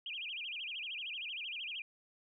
sine tone with vibrato, 2794 Hz, F7, in tune, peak -39 dBFS, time 0.06-1.82 s, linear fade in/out 2 ms, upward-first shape sine, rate 13 Hz, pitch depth 280 cents each way, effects none

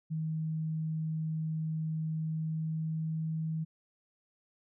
sine tone with pitch glide, 158.3 to 159.49 Hz, D#3 to D#3, +30 to +43 cents, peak -31 dBFS, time 0.1-3.65 s, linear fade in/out 20 ms, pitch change +13 cents, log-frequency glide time 2.09-3.3 s, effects none

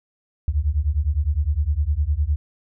sine beating tone pair, 69.3 / 79.1 Hz, C#2 / D#2, 0 / +29 cents, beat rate 9.8 Hz, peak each -21 dBFS, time 0.48-2.36 s, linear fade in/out 0 ms, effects none

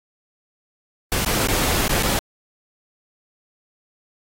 pink noise with dropouts, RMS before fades -21 dBFS, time 1.12-2.19 s, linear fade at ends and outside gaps 1 ms, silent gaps 1.249-1.261 / 1.473-1.485 / 1.88-1.893 / 2.026-2.032 s, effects AAC 48 kbps

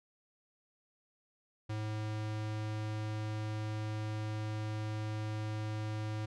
square tone, 107.6 Hz, A2, 38 cents flat, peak -36 dBFS, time 1.69-6.26 s, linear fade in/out 10 ms, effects low-pass 6000 Hz 12 dB/octave

